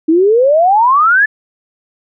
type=exponential sweep; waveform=sine; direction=up; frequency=308.3 to 1760 Hz; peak=-6 dBFS; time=0.08-1.26 s; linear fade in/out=10 ms; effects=none